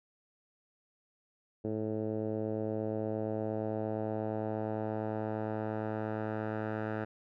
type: tone with low-pass filter sweep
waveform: 10% pulse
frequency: 108.6 Hz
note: A2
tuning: 22 cents flat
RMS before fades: -35 dBFS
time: 1.64-7.05 s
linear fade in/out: 10 ms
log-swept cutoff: 440 to 1400 Hz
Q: 1.7
effects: none